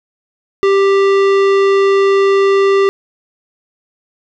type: tone with tanh clipping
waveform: sine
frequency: 393.2 Hz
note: G4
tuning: 5 cents sharp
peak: -10 dBFS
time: 0.63-2.89 s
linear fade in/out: 0 ms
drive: 17 dB
effects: none